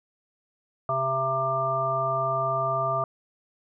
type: harmonic tone with a mistuned harmonic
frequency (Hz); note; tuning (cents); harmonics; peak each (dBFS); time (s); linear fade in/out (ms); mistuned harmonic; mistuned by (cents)
132; C3; +16; 1 / 3 / 5 / 7 / 9; -33 / -37 / -27 / -36 / -26; 0.89-3.04; 2; 5; +21
effects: none